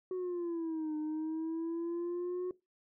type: exponential two-way sweep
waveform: sine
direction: down then up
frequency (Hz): 372.4 to 304.6 to 365.6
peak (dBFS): -31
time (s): 0.11-2.51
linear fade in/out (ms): 2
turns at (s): 0.96
effects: noise-tail reverb RT60 0.2 s tail -20 dB re dry + tanh soft clip ceiling -33 dBFS